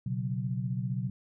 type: chord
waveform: sine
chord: B suspended second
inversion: none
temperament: equal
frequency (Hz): 123.47 / 138.59 / 185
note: B2 / C#3 / F#3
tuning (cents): 0 / 0 / 0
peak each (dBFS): -32 / -35 / -35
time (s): 0.06-1.1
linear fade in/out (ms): 5
effects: none